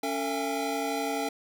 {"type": "tone cluster", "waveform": "square", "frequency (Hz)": [280.2, 449.8, 674, 809], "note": ["C#4", "A4", "E5", "G#5"], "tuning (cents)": [19, 38, 38, -46], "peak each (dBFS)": [-34, -35, -36, -34], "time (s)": [0.03, 1.29], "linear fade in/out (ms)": 5, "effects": []}